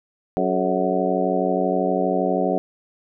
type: harmonic tone with a mistuned harmonic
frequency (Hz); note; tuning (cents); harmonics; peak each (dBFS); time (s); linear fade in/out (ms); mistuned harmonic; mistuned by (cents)
92.5; F#2; 0; 2 / 3 / 4 / 5 / 6 / 7 / 8; -26 / -26 / -26 / -26 / -26 / -26 / -26; 0.37-2.58; 0; 5; -100
effects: none